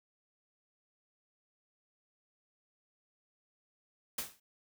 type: noise with exponential decay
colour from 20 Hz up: white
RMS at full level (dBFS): -33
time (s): 4.18-4.4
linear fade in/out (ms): 5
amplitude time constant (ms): 46
effects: none